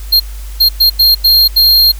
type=tone bursts at uneven times; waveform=square; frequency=4215 Hz; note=C8; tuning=12 cents sharp; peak=-5 dBFS; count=6; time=0.12-0.2 / 0.6-0.69 / 0.8-0.9 / 0.99-1.15 / 1.24-1.48 / 1.56-1.92 s; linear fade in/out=10 ms; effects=added 50 Hz sine -22 dBFS peak until 1.99 s + white hiss -37 dBFS RMS until 1.99 s